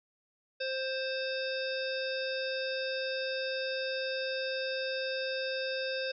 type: harmonic tone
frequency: 526 Hz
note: C5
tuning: 9 cents sharp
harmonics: 1 / 3 / 5 / 7 / 9 / 10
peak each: -34 / -39 / -41 / -42 / -44 / -44 dBFS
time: 0.6-6.12 s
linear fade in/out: 10 ms
effects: none